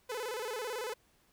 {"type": "tone with vibrato", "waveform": "sawtooth", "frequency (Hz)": 466.2, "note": "A#4", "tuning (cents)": 0, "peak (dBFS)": -32, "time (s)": [0.09, 0.94], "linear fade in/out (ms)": 10, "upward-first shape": "square", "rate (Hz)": 18, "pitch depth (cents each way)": 130, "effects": ["pink hiss -69 dBFS RMS until 1.32 s"]}